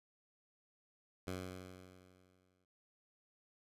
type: tone with exponential decay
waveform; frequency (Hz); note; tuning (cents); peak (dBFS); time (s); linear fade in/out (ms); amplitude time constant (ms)
10% pulse; 92.2; F#2; -6; -31; 1.27-2.65; 5; 300
effects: noise-tail reverb RT60 0.5 s tail -25 dB re dry + resampled to 32000 Hz